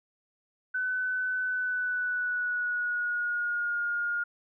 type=tone with pitch glide; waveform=sine; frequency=1507 to 1422.4 Hz; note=F#6 to F6; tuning=+31 to +31 cents; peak=-27 dBFS; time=0.74-4.24 s; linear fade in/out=10 ms; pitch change=-100 cents; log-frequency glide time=1.43-3.8 s; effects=none